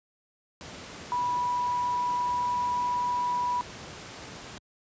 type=tone in noise; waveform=sine; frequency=980 Hz; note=B5; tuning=14 cents flat; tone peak=-25 dBFS; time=1.12-3.61 s; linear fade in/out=0 ms; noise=pink; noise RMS=-42 dBFS; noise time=0.61-4.58 s; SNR=+14 dB; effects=high-pass 80 Hz 12 dB/octave + resampled to 16000 Hz